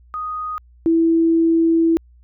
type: tone pair in turn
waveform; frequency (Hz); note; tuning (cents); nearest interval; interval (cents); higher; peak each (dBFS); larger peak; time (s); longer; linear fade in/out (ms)
sine; 1244 / 329.5; D#6 / E4; -1 / -1; octave + major seventh; 2300; first; -23 / -12; second; 0.14-0.58 / 0.86-1.97; second; 0
effects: added 60 Hz sine -46 dBFS peak until 2.23 s